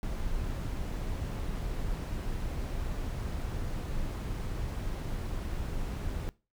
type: noise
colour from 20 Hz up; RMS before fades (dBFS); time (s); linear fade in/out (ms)
brown; -34; 0.03-6.29; 0
effects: noise-tail reverb RT60 0.3 s tail -21 dB re dry